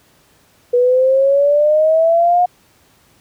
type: exponential sweep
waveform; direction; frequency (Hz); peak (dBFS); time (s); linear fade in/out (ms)
sine; up; 484.4 to 722; -9; 0.73-2.46; 10
effects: pink hiss -53 dBFS RMS until 3.2 s + high-pass 60 Hz 12 dB/octave